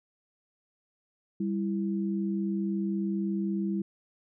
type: tone pair together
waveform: sine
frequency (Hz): 197.3 / 331.8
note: G3 / E4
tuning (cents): +11 / +11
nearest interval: major sixth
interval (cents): 900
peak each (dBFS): -28 / -33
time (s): 1.4-3.82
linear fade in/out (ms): 5
effects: none